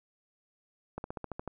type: slowing click train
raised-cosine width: 1 ms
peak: -23 dBFS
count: 8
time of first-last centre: 0.98-1.477 s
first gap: 61 ms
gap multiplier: 1.05
effects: none